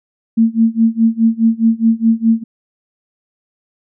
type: tone with tremolo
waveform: sine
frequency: 226.3 Hz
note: A3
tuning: 49 cents sharp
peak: -6 dBFS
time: 0.37-2.44 s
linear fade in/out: 10 ms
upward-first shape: sine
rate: 4.8 Hz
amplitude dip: 95%
effects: none